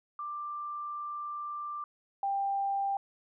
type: tone pair in turn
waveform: sine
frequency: 1182 / 791.7 Hz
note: D6 / G5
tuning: +11 / +17 cents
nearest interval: perfect fifth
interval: 694 cents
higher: first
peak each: -35 / -28 dBFS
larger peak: second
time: 0.19-1.84 / 2.23-2.97 s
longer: first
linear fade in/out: 2 ms
effects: none